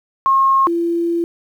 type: tone pair in turn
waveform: sine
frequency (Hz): 1078 / 339.5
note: C#6 / F4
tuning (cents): -49 / -49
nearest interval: octave + minor sixth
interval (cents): 2000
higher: first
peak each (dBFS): -10 / -15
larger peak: first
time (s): 0.26-0.67 / 0.67-1.24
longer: second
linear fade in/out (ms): 0
effects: 8-bit